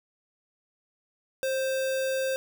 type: tone with sample-and-hold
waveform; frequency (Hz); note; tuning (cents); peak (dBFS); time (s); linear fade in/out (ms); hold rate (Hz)
sine; 530; C5; +22; -25; 1.43-2.36; 0; 2100
effects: none